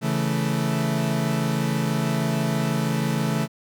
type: chord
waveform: 40% pulse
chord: A major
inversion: first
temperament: equal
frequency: 138.59 / 164.81 / 220 Hz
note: C#3 / E3 / A3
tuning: 0 / 0 / 0 cents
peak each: -25 dBFS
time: 0.01-3.48 s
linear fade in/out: 50 ms
effects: none